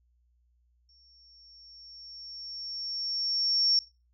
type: tone with exponential growth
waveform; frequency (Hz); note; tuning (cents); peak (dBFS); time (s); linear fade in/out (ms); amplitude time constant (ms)
sine; 5480; F8; -34; -20; 0.89-3.79; 1; 630
effects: noise-tail reverb RT60 0.3 s tail -22 dB re dry + added 60 Hz sine -65 dBFS peak until 4.13 s